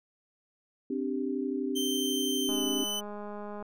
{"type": "chord", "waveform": "sine", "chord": "C suspended second", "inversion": "none", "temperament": "equal", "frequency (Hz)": [261.6, 293.7, 392], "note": ["C4", "D4", "G4"], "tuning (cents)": [0, 0, 0], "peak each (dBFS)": [-32, -34, -34], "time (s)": [0.9, 2.84], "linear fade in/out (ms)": 5}
{"type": "tone with pitch glide", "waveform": "sawtooth", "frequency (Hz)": [3114, 3017], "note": ["G7", "F#7"], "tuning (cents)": [-12, 33], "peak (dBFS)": -28, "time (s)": [1.75, 3.01], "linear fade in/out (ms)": 20, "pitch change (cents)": -55, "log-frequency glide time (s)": [2.43, 2.64]}
{"type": "click train", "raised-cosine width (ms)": 1, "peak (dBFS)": -28, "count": 236, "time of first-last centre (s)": [2.49, 3.625], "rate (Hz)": 207}
{"effects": []}